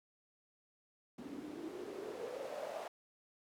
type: noise with band-pass filter sweep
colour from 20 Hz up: white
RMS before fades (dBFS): -45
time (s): 1.18-2.88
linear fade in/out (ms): 5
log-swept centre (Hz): 250 to 680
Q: 5.9
effects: none